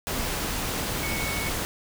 sine tone in noise, 2217 Hz, C#7, in tune, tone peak -32 dBFS, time 1.03-1.49 s, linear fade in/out 0 ms, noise pink, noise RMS -29 dBFS, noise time 0.07-1.65 s, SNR -6 dB, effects none

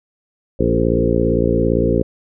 harmonic tone with a mistuned harmonic, 57.6 Hz, A#1, 20 cents flat, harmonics 1 / 2 / 3 / 4 / 5 / 6 / 7 / 8 / 9, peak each -22 / -22 / -22 / -22 / -22 / -22 / -22 / -22 / -22 dBFS, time 0.59-2.03 s, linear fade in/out 10 ms, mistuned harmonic 7, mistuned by +15 cents, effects none

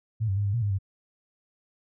sine tone with pitch steps, 110.6 / 96.5 / 102.2 / 99.8 / 118.5 / 102.2 / 97 Hz, A2 / G2 / G#2 / G2 / A#2 / G#2 / G2, +9 / -27 / -27 / +32 / +29 / -27 / -18 cents, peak -23 dBFS, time 0.2-0.788 s, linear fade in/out 20 ms, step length 84 ms, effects none

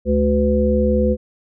harmonic tone with a mistuned harmonic, 71.7 Hz, D2, 41 cents flat, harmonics 1 / 3 / 5 / 7, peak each -19 / -18 / -23 / -18 dBFS, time 0.05-1.17 s, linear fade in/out 50 ms, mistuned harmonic 5, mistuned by +53 cents, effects none

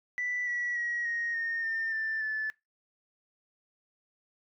sine tone with pitch steps, 1975.5 / 1940.4 / 1906 / 1872.2 / 1839 / 1806.3 / 1774.3 / 1742.8 Hz, B6 / B6 / A#6 / A#6 / A#6 / A6 / A6 / A6, 0 / -31 / +38 / +7 / -24 / +45 / +14 / -17 cents, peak -29 dBFS, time 0.18-2.5 s, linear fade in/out 0 ms, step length 290 ms, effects noise-tail reverb RT60 0.2 s tail -21 dB re dry + tanh soft clip ceiling -25 dBFS

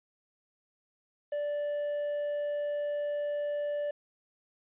triangle tone with quantisation, 585 Hz, D5, 7 cents flat, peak -28 dBFS, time 1.32-3.91 s, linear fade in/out 5 ms, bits 9, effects resampled to 8000 Hz

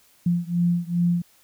sine beating tone pair, 172.5 / 175 Hz, F3 / F3, -21 / +4 cents, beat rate 2.5 Hz, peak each -22 / -23 dBFS, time 0.26-1.22 s, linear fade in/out 5 ms, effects white hiss -58 dBFS RMS until 1.43 s

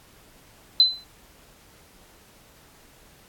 sine tone with exponential decay, 4041 Hz, B7, 39 cents sharp, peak -9 dBFS, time 0.8-1.04 s, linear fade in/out 1 ms, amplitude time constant 51 ms, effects pink hiss -54 dBFS RMS until 3.28 s + AAC 64 kbps

